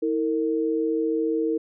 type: tone pair together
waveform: sine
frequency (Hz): 322 / 456.5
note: E4 / A#4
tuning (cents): -41 / -36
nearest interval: tritone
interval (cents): 605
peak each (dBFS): -24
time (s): 0.02-1.58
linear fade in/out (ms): 10
effects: none